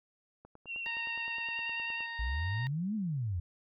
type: click train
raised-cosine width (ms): 1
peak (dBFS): -38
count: 16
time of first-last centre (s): 0.45-2.006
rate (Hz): 9.64
type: tone with vibrato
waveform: sine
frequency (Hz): 2742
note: F7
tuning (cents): -32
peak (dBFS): -36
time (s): 0.66-2.08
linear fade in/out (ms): 50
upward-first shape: sine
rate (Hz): 10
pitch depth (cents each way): 24
type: harmonic tone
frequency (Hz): 927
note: A#5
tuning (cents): -10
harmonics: 1 / 2 / 3 / 4 / 5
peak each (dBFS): -45 / -39 / -49 / -50 / -54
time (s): 0.86-2.67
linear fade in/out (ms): 0
type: exponential two-way sweep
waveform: sine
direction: up then down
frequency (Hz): 54 to 224 to 81.8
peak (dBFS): -31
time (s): 2.19-3.4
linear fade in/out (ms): 5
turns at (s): 2.95
effects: none